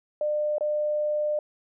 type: tone with dropouts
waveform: sine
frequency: 600 Hz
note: D5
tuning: 37 cents sharp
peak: -23 dBFS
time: 0.21-1.39 s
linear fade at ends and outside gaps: 2 ms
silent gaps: 0.583-0.608 s
effects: none